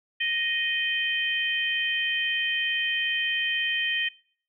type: harmonic tone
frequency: 622.3 Hz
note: D#5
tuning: in tune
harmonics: 3 / 4 / 5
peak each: -28 / -29 / -28 dBFS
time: 0.2-4.09 s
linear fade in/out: 10 ms
effects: noise-tail reverb RT60 0.5 s tail -22 dB re dry